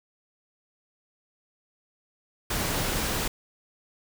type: noise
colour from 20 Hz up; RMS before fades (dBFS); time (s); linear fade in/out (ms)
pink; -28; 2.5-3.28; 5
effects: none